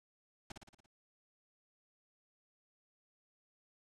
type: noise with echo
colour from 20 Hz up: pink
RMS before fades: -45 dBFS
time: 0.5-0.52 s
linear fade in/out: 5 ms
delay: 57 ms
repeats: 6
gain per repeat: -4 dB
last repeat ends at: 0.862 s
effects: low-pass 7000 Hz 12 dB/octave